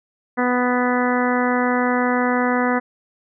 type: harmonic tone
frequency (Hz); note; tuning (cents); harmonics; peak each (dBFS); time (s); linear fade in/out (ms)
247.8; B3; +6; 1 / 2 / 3 / 4 / 5 / 6 / 7 / 8; -20 / -23 / -25 / -26 / -27 / -28 / -28 / -29; 0.37-2.8; 20
effects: none